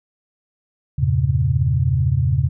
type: chord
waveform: sine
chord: E diminished seventh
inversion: none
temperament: equal with one note detuned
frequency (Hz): 82.41 / 98 / 116.54 / 135.58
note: E2 / G2 / Bb2 / Db3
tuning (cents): 0 / 0 / 0 / -38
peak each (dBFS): -21 / -23 / -21 / -18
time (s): 0.98-2.49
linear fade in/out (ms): 10
effects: none